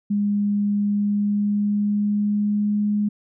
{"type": "tone with pitch glide", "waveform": "sine", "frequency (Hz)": [204.6, 207.8], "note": ["G#3", "G#3"], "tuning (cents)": [-26, 1], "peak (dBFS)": -18, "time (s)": [0.1, 3.09], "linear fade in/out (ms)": 10, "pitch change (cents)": 27, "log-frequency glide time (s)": [0.79, 2.8], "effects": []}